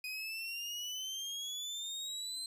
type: exponential sweep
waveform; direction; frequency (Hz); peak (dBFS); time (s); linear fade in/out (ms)
30% pulse; up; 2489 to 4121; -36; 0.04-2.46; 2
effects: resampled to 32000 Hz